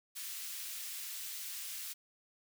white high-pass noise, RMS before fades -43 dBFS, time 0.15-1.94 s, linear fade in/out 20 ms, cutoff 2100 Hz, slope 12 dB/octave, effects none

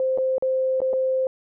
sine tone with dropouts, 522 Hz, C5, 4 cents flat, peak -19 dBFS, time 0-1.27 s, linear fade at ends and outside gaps 1 ms, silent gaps 0.176-0.184 / 0.382-0.424 / 0.804-0.817 / 0.931-0.935 s, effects none

